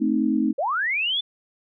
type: chord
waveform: sine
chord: A diminished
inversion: none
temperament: equal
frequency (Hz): 220 / 261.6 / 311.1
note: A3 / C4 / Eb4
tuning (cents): 0 / 0 / 0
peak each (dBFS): -23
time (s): 0-0.53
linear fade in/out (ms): 20
type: linear sweep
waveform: sine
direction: up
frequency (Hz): 493.9 to 3543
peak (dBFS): -21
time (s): 0.58-1.21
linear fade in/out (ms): 10
effects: none